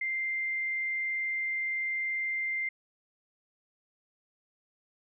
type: tone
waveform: sine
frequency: 2093 Hz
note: C7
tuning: in tune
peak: -29 dBFS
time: 0.01-2.69 s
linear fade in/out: 5 ms
effects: none